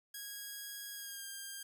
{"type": "tone with pitch glide", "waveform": "5% pulse", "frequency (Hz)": [1647, 1602.9], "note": ["G#6", "G6"], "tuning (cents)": [-15, 38], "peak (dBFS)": -33, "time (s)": [0.14, 1.63], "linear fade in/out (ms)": 5, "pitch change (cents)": -47, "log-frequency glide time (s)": [0.94, 1.25], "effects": []}